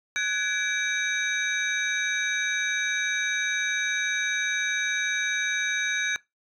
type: tone cluster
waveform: sine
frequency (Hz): 1488 / 1674 / 2319 / 3784 / 6220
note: F#6 / G#6 / D7 / A#7 / G8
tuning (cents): +9 / +13 / -22 / +25 / -14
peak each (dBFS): -31 / -27 / -29 / -33 / -34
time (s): 0.16-6.16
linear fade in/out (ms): 0
effects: noise-tail reverb RT60 0.2 s tail -22 dB re dry + tanh soft clip ceiling -15 dBFS